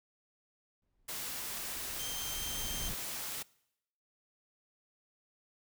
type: noise with exponential growth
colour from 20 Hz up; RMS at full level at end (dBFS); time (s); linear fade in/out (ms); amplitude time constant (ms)
brown; -38; 0.82-2.94; 2; 460
type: noise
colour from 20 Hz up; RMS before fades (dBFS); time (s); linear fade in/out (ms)
white; -40; 1.08-3.43; 10
type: tone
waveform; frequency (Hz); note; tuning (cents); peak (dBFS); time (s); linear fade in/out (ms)
25% pulse; 3153; G7; +9; -37; 1.99-2.89; 5
effects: noise-tail reverb RT60 0.8 s tail -23 dB re dry